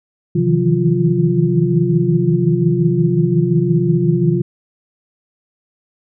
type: tone cluster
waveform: sine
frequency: 131.5 / 157.4 / 163 / 178.5 / 349.4 Hz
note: C3 / D#3 / E3 / F3 / F4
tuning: +9 / +20 / -19 / +38 / +1 cents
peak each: -18 dBFS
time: 0.35-4.42 s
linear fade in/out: 10 ms
effects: none